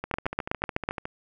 two click trains, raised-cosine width 0.5 ms, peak -10 / -17 dBFS, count 7 / 15, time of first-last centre 0.14-0.889 / 0.04-1.054 s, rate 8.01 / 13.8 Hz, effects none

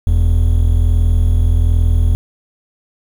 triangle tone pair together, 41.72 / 83 Hz, E1 / E2, +22 / +12 cents, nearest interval octave, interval 1190 cents, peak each -10 dBFS, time 0.07-2.15 s, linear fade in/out 0 ms, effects 7-bit

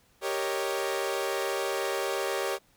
sawtooth chord, Eb dominant seventh, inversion first, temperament equal, 392 / 466.2 / 554.4 / 622.3 Hz, G4 / Bb4 / Db5 / Eb5, 0 / 0 / 0 / 0 cents, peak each -28 / -31 / -29 / -34 dBFS, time 0.21-2.59 s, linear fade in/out 50 ms, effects pink hiss -64 dBFS RMS until 2.76 s

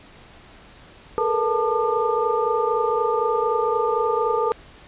sine tone cluster, 428.6 / 458 / 482 / 884 / 1205 Hz, A4 / A#4 / B4 / A5 / D6, -45 / -31 / -42 / +8 / +44 cents, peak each -25 dBFS, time 1.18-4.52 s, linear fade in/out 0 ms, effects pink hiss -47 dBFS RMS until 4.87 s + resampled to 8000 Hz

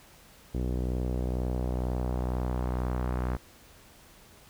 sawtooth tone with low-pass filter sweep, 62.1 Hz, B1, 10 cents sharp, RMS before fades -30 dBFS, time 0.54-3.37 s, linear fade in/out 10 ms, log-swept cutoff 400 to 1400 Hz, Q 1.3, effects pink hiss -55 dBFS RMS until 4.49 s

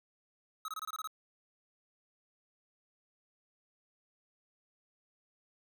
square tone bursts, 1278 Hz, D#6, 46 cents sharp, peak -38 dBFS, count 8, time 0.65-1.074 s, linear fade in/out 2 ms, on 32 ms, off 24 ms, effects none

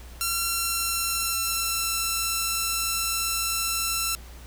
5% pulse tone with pitch glide, 1364 to 1342.1 Hz, F6 to E6, -41 to +31 cents, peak -13 dBFS, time 0.21-4.15 s, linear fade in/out 0 ms, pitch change -28 cents, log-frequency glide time 0.46-1.93 s, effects added 60 Hz sine -41 dBFS peak until 4.46 s + pink hiss -49 dBFS RMS until 4.46 s

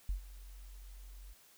sine tone with ADSR envelope, 46.25 Hz, F#1, in tune, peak -30 dBFS, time 0.09-1.34 s, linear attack 3 ms, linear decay 110 ms, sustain -18 dB, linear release 18 ms, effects white hiss -63 dBFS RMS until 1.57 s

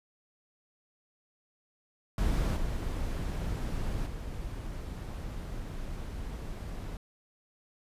brown noise with level steps, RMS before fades -28 / -33 / -38 dBFS, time 2.18-6.97 s, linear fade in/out 2 ms, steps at 2.56 / 4.06 s, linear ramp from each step 10 ms, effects resampled to 32000 Hz

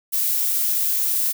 violet noise, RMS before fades -21 dBFS, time 0.12-1.33 s, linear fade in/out 20 ms, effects none

